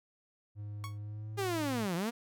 triangle tone with pitch glide, 103.83 to 111.93 Hz, G#2 to A2, 0 to +30 cents, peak -37 dBFS, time 0.55-1.88 s, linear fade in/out 50 ms, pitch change +130 cents, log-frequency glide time 0.99-1.61 s
sawtooth tone with exponential decay, 1108.7 Hz, C#6, in tune, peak -34 dBFS, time 0.84-0.98 s, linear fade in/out 0 ms, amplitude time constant 30 ms
sawtooth linear two-way sweep, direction down then up, 410 to 163.2 to 244 Hz, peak -28 dBFS, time 1.37-2.11 s, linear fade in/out 20 ms, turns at 1.95 s
effects none

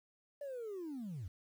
sine linear sweep, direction down, 586 to 77.78 Hz, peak -39 dBFS, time 0.41-1.28 s, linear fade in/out 5 ms, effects tanh soft clip ceiling -39 dBFS + 11-bit

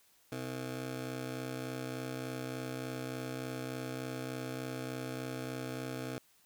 20% pulse ring-modulated tone, 193.4 Hz, G3, 23 cents flat, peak -30 dBFS, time 0.32-6.18 s, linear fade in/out 0 ms, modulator 65 Hz, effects white hiss -67 dBFS RMS until 6.45 s

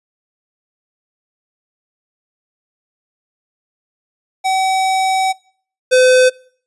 square tone pair in turn, 761 / 509.2 Hz, F#5 / C5, +48 / -47 cents, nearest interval perfect fifth, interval 695 cents, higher first, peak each -14 / -8 dBFS, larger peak second, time 4.44-5.33 / 5.91-6.3 s, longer first, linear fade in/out 20 ms, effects noise-tail reverb RT60 0.5 s tail -23 dB re dry + resampled to 24000 Hz

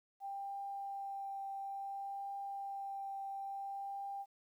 sine tone with vibrato, 790 Hz, G5, 13 cents sharp, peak -40 dBFS, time 0.2-4.26 s, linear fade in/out 50 ms, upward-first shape triangle, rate 0.58 Hz, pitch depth 11 cents each way, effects 12-bit

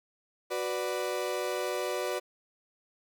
35% pulse chord, B minor, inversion second, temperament equal, 370 / 493.9 / 587.3 Hz, F#4 / B4 / D5, 0 / 0 / 0 cents, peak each -33 dBFS, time 0.5-2.2 s, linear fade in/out 20 ms, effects none

